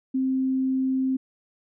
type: tone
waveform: sine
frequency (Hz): 262.5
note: C4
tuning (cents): +6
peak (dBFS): -21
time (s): 0.14-1.17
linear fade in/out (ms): 10
effects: none